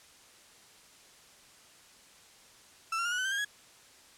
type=tone with pitch steps; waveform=35% pulse; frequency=1330 / 1373.7 / 1418.9 / 1465.5 / 1513.7 / 1563.5 / 1614.9 / 1668 Hz; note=E6 / F6 / F6 / F#6 / F#6 / G6 / G#6 / G#6; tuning=+15 / -29 / +27 / -17 / +39 / -5 / -49 / +7 cents; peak=-28 dBFS; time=2.92-3.448 s; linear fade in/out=5 ms; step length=66 ms; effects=white hiss -57 dBFS RMS until 4.17 s + low-pass 9000 Hz 12 dB/octave